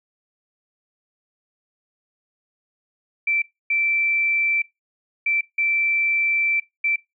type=tone bursts at uneven times; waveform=sine; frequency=2336 Hz; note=D7; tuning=10 cents flat; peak=-18 dBFS; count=5; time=3.27-3.42 / 3.7-4.62 / 5.26-5.41 / 5.58-6.6 / 6.84-6.96 s; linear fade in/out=5 ms; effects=noise-tail reverb RT60 0.2 s tail -22 dB re dry